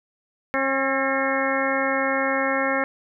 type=harmonic tone with a mistuned harmonic; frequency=269.9 Hz; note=C#4; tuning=46 cents flat; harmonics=1 / 2 / 3 / 4 / 5 / 6 / 7 / 8; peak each=-28 / -25 / -30 / -30 / -29 / -31 / -28 / -29 dBFS; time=0.54-2.84 s; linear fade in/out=0 ms; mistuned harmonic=7; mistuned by=-65 cents; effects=none